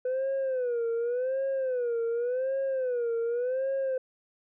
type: tone with vibrato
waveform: sine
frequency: 499.7 Hz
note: B4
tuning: 20 cents sharp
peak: -24 dBFS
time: 0.05-3.98 s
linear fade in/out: 5 ms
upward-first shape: sine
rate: 0.88 Hz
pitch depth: 140 cents each way
effects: tanh soft clip ceiling -25 dBFS

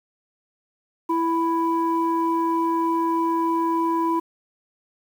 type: tone pair together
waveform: sine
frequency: 331.4 / 990.9 Hz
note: E4 / B5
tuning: +9 / +5 cents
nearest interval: octave + perfect fifth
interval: 1896 cents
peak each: -21 dBFS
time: 1.09-4.2 s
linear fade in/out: 10 ms
effects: tanh soft clip ceiling -13 dBFS + 8-bit

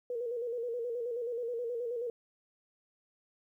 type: tone with vibrato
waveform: sine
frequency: 475.5 Hz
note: A#4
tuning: 34 cents sharp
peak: -33 dBFS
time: 0.1-2.1 s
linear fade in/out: 2 ms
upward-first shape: square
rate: 9.4 Hz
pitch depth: 55 cents each way
effects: 12-bit

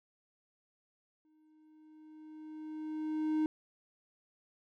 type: tone with exponential growth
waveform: triangle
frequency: 310 Hz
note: D#4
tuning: 6 cents flat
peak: -25 dBFS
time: 1.25-3.46 s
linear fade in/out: 1 ms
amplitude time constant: 480 ms
effects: none

